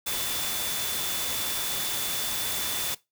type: tone in noise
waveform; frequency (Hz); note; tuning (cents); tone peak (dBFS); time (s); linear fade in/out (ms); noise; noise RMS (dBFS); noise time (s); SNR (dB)
sine; 3496; A7; -12; -35; 0.06-2.95; 10; white; -30; 0.06-2.95; -8
effects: noise-tail reverb RT60 0.2 s tail -19 dB re dry